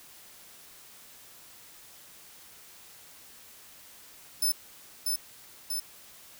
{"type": "tone with echo", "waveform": "10% pulse", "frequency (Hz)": 5274, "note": "E8", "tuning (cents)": 0, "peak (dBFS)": -18, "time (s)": [4.42, 4.52], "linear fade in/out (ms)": 5, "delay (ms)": 640, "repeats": 2, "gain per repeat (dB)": -3, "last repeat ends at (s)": 5.8, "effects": ["white hiss -52 dBFS RMS until 6.39 s"]}